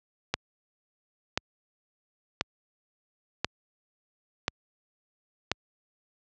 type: click train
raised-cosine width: 0.2 ms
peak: -7 dBFS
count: 6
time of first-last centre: 0.34-5.516 s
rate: 0.966 Hz
effects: high-pass 60 Hz 12 dB/octave + low-pass 6000 Hz 12 dB/octave